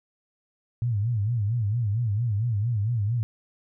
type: tone with vibrato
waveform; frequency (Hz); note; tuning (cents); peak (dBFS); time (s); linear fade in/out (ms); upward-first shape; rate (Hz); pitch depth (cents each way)
sine; 110.5; A2; +8; -22; 0.82-3.23; 0; sine; 4.4; 180
effects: none